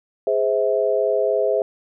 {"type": "chord", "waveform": "sine", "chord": "Ab augmented", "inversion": "none", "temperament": "just", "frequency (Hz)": [415.3, 519.1, 648.9], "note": ["Ab4", "C5", "E5"], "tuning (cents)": [0, -14, -27], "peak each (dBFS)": -21, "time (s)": [0.27, 1.62], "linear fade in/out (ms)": 2, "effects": []}